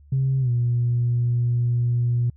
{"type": "tone with pitch glide", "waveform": "sine", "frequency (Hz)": [133.5, 120.32], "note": ["C3", "B2"], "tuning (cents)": [35, -45], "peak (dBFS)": -17, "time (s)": [0.12, 2.3], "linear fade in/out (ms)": 5, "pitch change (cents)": -180, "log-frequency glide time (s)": [0.4, 0.5], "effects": ["tanh soft clip ceiling -14 dBFS", "added 72 Hz sine -47 dBFS peak until 2.36 s"]}